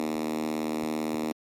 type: tone with high-pass filter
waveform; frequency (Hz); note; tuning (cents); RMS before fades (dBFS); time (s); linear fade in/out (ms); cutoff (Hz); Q
5% pulse; 77.8; D#2; 0; -30; 0-1.32; 0; 260; 5.1
effects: MP3 64 kbps

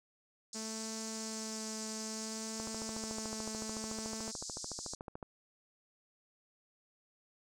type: band-pass noise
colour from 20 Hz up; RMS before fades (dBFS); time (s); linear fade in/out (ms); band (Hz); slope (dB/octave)
white; -45; 0.53-4.95; 2; 4500 to 7900; 48
type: tone with vibrato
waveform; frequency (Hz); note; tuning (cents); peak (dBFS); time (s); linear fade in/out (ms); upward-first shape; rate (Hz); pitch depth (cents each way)
sawtooth; 220; A3; 0; -38; 0.54-4.32; 20; sine; 0.58; 11
type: click train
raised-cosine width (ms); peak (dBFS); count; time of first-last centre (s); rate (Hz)
1; -29; 37; 2.6-5.228; 13.7
effects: none

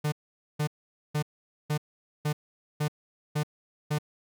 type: tone bursts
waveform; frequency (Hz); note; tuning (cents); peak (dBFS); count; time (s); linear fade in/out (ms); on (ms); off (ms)
45% pulse; 149.8; D3; +35; -25; 8; 0.04-3.986; 10; 82; 470
effects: none

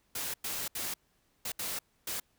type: noise bursts at uneven times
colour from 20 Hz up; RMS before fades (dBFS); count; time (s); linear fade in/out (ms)
white; -36; 6; 0.15-0.34 / 0.44-0.68 / 0.75-0.94 / 1.45-1.52 / 1.59-1.79 / 2.07-2.2; 5
effects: pink hiss -72 dBFS RMS until 2.38 s

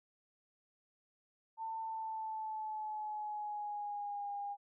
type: tone with pitch glide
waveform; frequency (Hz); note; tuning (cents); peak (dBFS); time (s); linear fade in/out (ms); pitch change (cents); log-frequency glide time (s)
sine; 894 to 810.4; A5 to G#5; +27 to -43; -38; 1.57-4.57; 50; -170; 1.81-4.31
effects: none

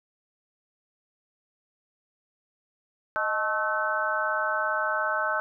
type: harmonic tone with a mistuned harmonic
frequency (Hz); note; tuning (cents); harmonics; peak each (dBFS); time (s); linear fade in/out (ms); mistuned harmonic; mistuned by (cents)
217.3; A3; -21; 3 / 4 / 5 / 6 / 7; -31 / -33 / -34 / -30 / -28; 3.16-5.4; 0; 3; -79
effects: none

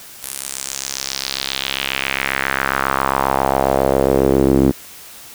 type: tone with band-pass filter sweep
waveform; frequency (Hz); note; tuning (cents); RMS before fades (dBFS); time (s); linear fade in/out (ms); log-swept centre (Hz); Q
sawtooth; 67.4; C#2; -48; -18; 0.22-4.72; 20; 11000 to 290; 2.4
effects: white hiss -38 dBFS RMS until 5.34 s

